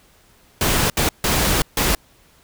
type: noise bursts at uneven times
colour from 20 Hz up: pink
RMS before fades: -18 dBFS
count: 4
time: 0.61-0.9 / 0.97-1.09 / 1.24-1.62 / 1.77-1.95 s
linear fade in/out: 2 ms
effects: pink hiss -54 dBFS RMS until 2.43 s